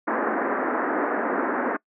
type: band-pass noise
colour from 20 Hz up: pink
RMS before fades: -25 dBFS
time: 0.07-1.77 s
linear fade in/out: 10 ms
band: 240 to 1800 Hz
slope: 48 dB/octave
effects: noise-tail reverb RT60 0.1 s tail -24 dB re dry